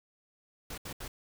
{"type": "noise bursts", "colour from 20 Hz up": "pink", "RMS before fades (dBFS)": -41, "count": 3, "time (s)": [0.7, 1.08], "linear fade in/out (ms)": 5, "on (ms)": 78, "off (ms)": 73, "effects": []}